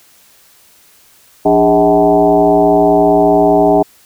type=tone with frequency modulation; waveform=sine; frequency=523.3 Hz; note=C5; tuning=in tune; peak=-6 dBFS; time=1.45-3.83 s; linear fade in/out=10 ms; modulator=115 Hz; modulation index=2.4; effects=white hiss -47 dBFS RMS until 4.05 s